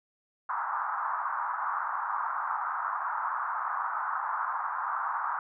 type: band-pass noise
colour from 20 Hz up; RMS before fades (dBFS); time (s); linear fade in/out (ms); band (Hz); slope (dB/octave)
pink; -32; 0.49-5.39; 2; 880 to 1400; 48
effects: none